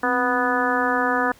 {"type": "harmonic tone with a mistuned harmonic", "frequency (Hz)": 246.9, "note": "B3", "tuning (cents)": 0, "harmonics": [1, 2, 3, 4, 5, 6, 7], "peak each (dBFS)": [-26, -26, -26, -26, -26, -26, -26], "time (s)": [0.03, 1.32], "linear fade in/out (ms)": 5, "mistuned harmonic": 1, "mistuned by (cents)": 97, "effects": ["pink hiss -52 dBFS RMS until 1.39 s"]}